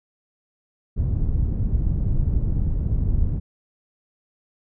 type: low-pass noise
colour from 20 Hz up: pink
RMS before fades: -21 dBFS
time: 0.96-3.4 s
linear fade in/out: 20 ms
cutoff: 130 Hz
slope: 12 dB/octave
effects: none